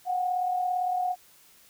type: tone pair together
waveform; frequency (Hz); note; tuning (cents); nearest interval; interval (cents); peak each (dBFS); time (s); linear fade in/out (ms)
sine; 727 / 764.7; F#5 / G5; -31 / -43; minor second; 88; -25 / -35; 0.05-1.16; 50
effects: white hiss -57 dBFS RMS until 1.69 s